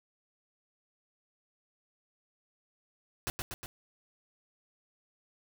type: noise with echo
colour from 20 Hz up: pink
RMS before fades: -34 dBFS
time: 3.27-3.3 s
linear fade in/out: 0 ms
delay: 120 ms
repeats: 3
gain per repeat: -3 dB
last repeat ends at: 3.66 s
effects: none